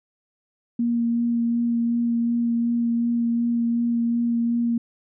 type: tone with vibrato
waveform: sine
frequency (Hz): 234.9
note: A#3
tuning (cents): +13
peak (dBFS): -19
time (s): 0.79-4.78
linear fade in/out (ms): 5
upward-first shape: sine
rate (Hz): 2.7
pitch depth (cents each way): 12
effects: none